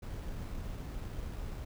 brown noise with sample-and-hold, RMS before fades -40 dBFS, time 0.02-1.65 s, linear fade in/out 10 ms, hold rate 6300 Hz, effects none

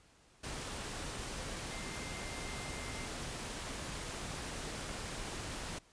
sine tone in noise, 2093 Hz, C7, in tune, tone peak -50 dBFS, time 1.71-3.06 s, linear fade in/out 10 ms, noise pink, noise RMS -42 dBFS, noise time 0.43-5.79 s, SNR -11 dB, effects pink hiss -65 dBFS RMS until 5.92 s + resampled to 22050 Hz

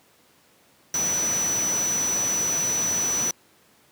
sine tone in noise, 5940 Hz, F#8, 6 cents sharp, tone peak -22 dBFS, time 0.94-3.31 s, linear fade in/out 2 ms, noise pink, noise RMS -31 dBFS, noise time 0.94-3.31 s, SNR +6 dB, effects pink hiss -58 dBFS RMS until 3.91 s + high-pass 150 Hz 12 dB/octave

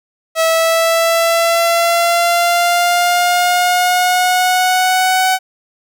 sawtooth linear sweep, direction up, 649 to 752 Hz, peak -7 dBFS, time 0.35-5.39 s, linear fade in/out 50 ms, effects none

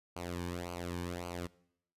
sawtooth tone with flanger, 87.6 Hz, F2, 6 cents sharp, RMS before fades -40 dBFS, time 0.16-1.47 s, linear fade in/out 5 ms, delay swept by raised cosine 0.55 to 1.54 ms, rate 1.8 Hz, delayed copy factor -0.8, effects noise-tail reverb RT60 0.7 s tail -21 dB re dry + resampled to 32000 Hz

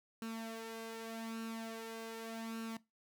sawtooth tone with flanger, 225.7 Hz, A3, 44 cents sharp, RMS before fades -44 dBFS, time 0.22-2.77 s, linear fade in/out 2 ms, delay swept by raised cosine 0.72 to 2.52 ms, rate 0.84 Hz, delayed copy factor +0.6, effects noise-tail reverb RT60 0.2 s tail -19 dB re dry

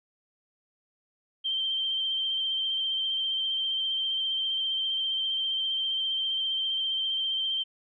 sine tone with vibrato, 3136 Hz, G7, in tune, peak -26 dBFS, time 1.44-7.64 s, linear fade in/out 20 ms, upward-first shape sine, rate 15 Hz, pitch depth 22 cents each way, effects none

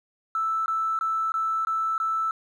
triangle tone bursts, 1318.5 Hz, E6, in tune, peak -19 dBFS, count 6, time 0.35-2.31 s, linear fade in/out 2 ms, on 310 ms, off 20 ms, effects tanh soft clip ceiling -21 dBFS

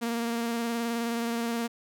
sawtooth tone with vibrato, 233.1 Hz, A#3, in tune, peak -24 dBFS, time 0.01-1.68 s, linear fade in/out 20 ms, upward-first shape square, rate 19 Hz, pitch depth 18 cents each way, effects none

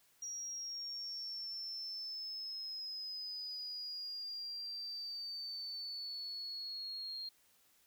triangle exponential sweep, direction down, 5700 to 4220 Hz, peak -38 dBFS, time 0.22-7.29 s, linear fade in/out 5 ms, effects tanh soft clip ceiling -39 dBFS + white hiss -70 dBFS RMS until 7.86 s

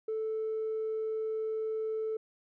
triangle tone with tanh clipping, 439 Hz, A4, 4 cents flat, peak -31 dBFS, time 0.08-2.17 s, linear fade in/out 5 ms, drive 5 dB, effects none

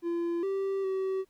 triangle tone with pitch steps, 341.1 / 389.6 / 381.5 Hz, F4 / G4 / G4, -41 / -11 / -47 cents, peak -26 dBFS, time 0.02-1.25 s, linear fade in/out 50 ms, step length 410 ms, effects pink hiss -71 dBFS RMS until 1.29 s

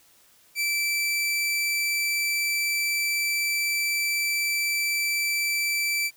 sawtooth tone, 2328 Hz, D7, 16 cents flat, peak -20 dBFS, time 0.55-6.11 s, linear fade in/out 50 ms, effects white hiss -58 dBFS RMS until 6.16 s

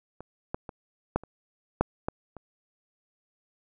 clicks, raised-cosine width 1 ms, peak -27 / -16 / -24 / -10 / -30 / -7 / -14 / -28 dBFS, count 8, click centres 0.206 / 0.545 / 0.692 / 1.16 / 1.236 / 1.81 / 2.085 / 2.367 s, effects none

